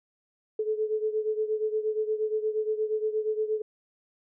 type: beating tone pair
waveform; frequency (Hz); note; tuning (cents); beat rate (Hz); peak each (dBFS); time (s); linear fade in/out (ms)
sine; 430 / 438.5; A4 / A4; -40 / -6; 8.5; -27 / -31; 0.59-3.62; 5
effects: none